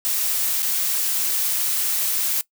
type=noise with dropouts; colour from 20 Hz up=blue; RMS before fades=-22 dBFS; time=0.05-2.41 s; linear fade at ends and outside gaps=0 ms; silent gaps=0.622-0.628 s; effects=noise-tail reverb RT60 0.1 s tail -20 dB re dry